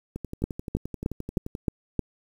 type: two click trains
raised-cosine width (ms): 3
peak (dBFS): -11 / -20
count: 6 / 17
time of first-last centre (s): 0.44-1.993 / 0.16-1.551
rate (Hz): 3.22 / 11.5
effects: 8-bit